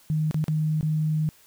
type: tone with dropouts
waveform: sine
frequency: 155 Hz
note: D#3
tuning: 6 cents flat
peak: -21 dBFS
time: 0.1-1.29 s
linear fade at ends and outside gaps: 0 ms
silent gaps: 0.311-0.344 / 0.441-0.482 / 0.81-0.829 s
effects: white hiss -56 dBFS RMS until 1.46 s

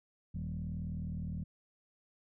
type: tone with frequency modulation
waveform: sine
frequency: 126.9 Hz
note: B2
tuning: 47 cents sharp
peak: -35 dBFS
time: 0.34-1.44 s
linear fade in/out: 10 ms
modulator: 39.6 Hz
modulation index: 1.9
effects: tanh soft clip ceiling -31 dBFS

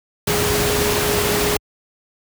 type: tone in noise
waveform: sine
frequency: 415.3 Hz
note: G#4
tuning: in tune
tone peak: -21 dBFS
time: 0.27-1.57 s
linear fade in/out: 5 ms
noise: pink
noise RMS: -19 dBFS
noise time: 0.27-1.57 s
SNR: -5 dB
effects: high-pass 60 Hz 12 dB/octave

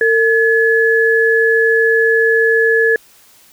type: tone pair together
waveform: sine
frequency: 453.5 / 1706.3 Hz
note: A#4 / G#6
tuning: -48 / +46 cents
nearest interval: octave + major seventh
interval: 2294 cents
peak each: -12 dBFS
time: 0.01-2.96 s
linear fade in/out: 2 ms
effects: white hiss -47 dBFS RMS until 3.52 s

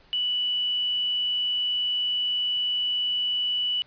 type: tone with quantisation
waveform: sine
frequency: 2960 Hz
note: F#7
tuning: in tune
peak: -23 dBFS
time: 0.13-3.82 s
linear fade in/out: 0 ms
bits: 8
effects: pink hiss -57 dBFS RMS until 3.86 s + resampled to 11025 Hz

